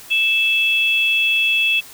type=tone pair together; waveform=sine; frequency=2636 / 3350 Hz; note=E7 / G#7; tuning=-1 / +14 cents; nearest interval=major third; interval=415 cents; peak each=-15 / -20 dBFS; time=0.1-1.81 s; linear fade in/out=20 ms; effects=white hiss -40 dBFS RMS until 1.93 s